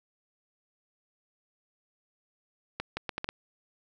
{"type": "accelerating click train", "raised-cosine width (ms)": 0.3, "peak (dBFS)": -16, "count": 6, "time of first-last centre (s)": [2.8, 3.29], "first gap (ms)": 170, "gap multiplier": 0.72, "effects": []}